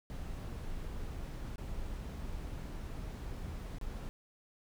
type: noise with dropouts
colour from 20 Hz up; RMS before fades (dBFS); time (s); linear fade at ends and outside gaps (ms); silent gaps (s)
brown; -41; 0.1-4.09; 0; 1.558-1.581 / 3.784-3.813
effects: none